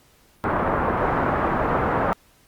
white low-pass noise, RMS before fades -22 dBFS, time 0.44-2.13 s, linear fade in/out 0 ms, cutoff 1300 Hz, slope 24 dB/octave, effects pink hiss -57 dBFS RMS until 2.47 s + Opus 48 kbps

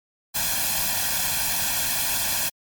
white noise with comb filter, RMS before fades -24 dBFS, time 0.34-2.5 s, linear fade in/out 20 ms, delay 1.2 ms, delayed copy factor +0.85, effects MP3 96 kbps

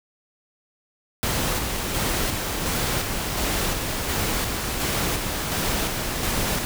pink noise with tremolo, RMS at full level -24 dBFS, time 1.23-6.65 s, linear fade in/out 0 ms, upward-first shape square, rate 1.4 Hz, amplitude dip 30%, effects none

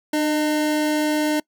square tone pair together, 301.3 / 613.5 Hz, D4 / D#5, +44 / -25 cents, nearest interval octave, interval 1231 cents, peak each -20 / -26 dBFS, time 0.13-1.4 s, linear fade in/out 5 ms, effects noise-tail reverb RT60 0.1 s tail -25 dB re dry

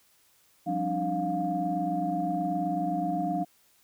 sine tone cluster, 177.6 / 196.5 / 274.2 / 302.1 / 705 Hz, F3 / G3 / C#4 / D4 / F5, +29 / +4 / -19 / +49 / +16 cents, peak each -33 / -37 / -36 / -32 / -29 dBFS, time 0.66-3.45 s, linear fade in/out 20 ms, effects tanh soft clip ceiling -15 dBFS + white hiss -64 dBFS RMS until 3.83 s

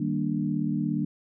sine chord, Eb major seventh, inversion none, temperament equal, 155.56 / 196 / 233.1 / 293.7 Hz, Eb3 / G3 / Bb3 / D4, 0 / 0 / 0 / 0 cents, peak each -30 dBFS, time 0-1.05 s, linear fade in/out 5 ms, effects none

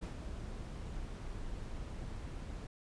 brown noise with ADSR envelope, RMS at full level -38 dBFS, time 0.01-2.67 s, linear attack 24 ms, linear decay 92 ms, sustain -5 dB, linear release 5 ms, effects resampled to 22050 Hz

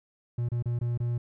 triangle tone with dropouts, 119.6 Hz, A#2, 45 cents sharp, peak -24 dBFS, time 0.38-1.18 s, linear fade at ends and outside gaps 5 ms, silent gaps 0.488-0.517 / 0.625-0.657 / 0.79-0.812 / 0.976-1.001 s, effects none

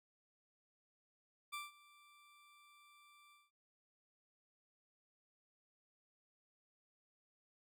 20% pulse tone with ADSR envelope, 1174.7 Hz, D6, in tune, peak -37 dBFS, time 1.52-3.51 s, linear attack 20 ms, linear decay 170 ms, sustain -22 dB, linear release 190 ms, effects noise-tail reverb RT60 0.7 s tail -26 dB re dry

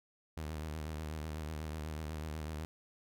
sawtooth tone with vibrato, 77.4 Hz, D#2, 9 cents flat, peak -35 dBFS, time 0.37-2.65 s, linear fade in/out 0 ms, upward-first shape sine, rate 8.1 Hz, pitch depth 63 cents each way, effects none

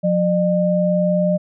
sine tone pair together, 179.14 / 605 Hz, F3 / D#5, +44 / -49 cents, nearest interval octave + major sixth, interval 2107 cents, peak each -17 dBFS, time 0.03-1.38 s, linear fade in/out 20 ms, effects none

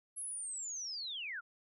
sine linear sweep, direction down, 11000 to 1300 Hz, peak -39 dBFS, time 0.16-1.41 s, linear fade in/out 20 ms, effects none

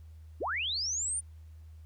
sine linear sweep, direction up, 207.6 to 9397 Hz, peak -30 dBFS, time 0.4-1.21 s, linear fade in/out 20 ms, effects added 79 Hz sine -47 dBFS peak until 1.85 s + pink hiss -71 dBFS RMS until 1.85 s

